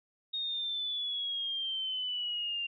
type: exponential sweep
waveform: sine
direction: down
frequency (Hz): 3729 to 2778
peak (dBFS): -32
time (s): 0.33-2.67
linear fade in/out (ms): 10
effects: none